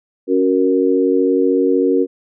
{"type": "chord", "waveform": "sine", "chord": "F# major", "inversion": "second", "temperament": "equal", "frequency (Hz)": [277.2, 370, 466.2], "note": ["C#4", "F#4", "A#4"], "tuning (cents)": [0, 0, 0], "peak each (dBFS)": -16, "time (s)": [0.27, 2.07], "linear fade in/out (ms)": 50, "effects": []}